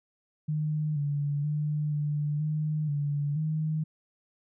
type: tone with pitch steps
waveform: sine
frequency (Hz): 152.7 / 144.3 / 149.9 / 148 / 153.2 / 144.7 / 155.8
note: D#3 / D3 / D3 / D3 / D#3 / D3 / D#3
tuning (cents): -32 / -30 / +36 / +14 / -27 / -25 / +3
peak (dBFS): -26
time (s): 0.48-3.84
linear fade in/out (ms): 10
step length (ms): 480
effects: none